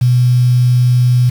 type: tone with quantisation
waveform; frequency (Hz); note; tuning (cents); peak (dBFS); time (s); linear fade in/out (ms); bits
sine; 124; B2; +7; -7; 0.01-1.3; 10; 5
effects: none